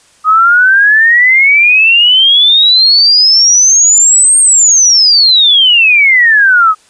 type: exponential two-way sweep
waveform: sine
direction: up then down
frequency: 1244.5 to 8670 to 1244.5 Hz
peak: -3 dBFS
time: 0.24-6.75 s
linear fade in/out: 50 ms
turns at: 4.39 s
effects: white hiss -46 dBFS RMS until 6.89 s + resampled to 22050 Hz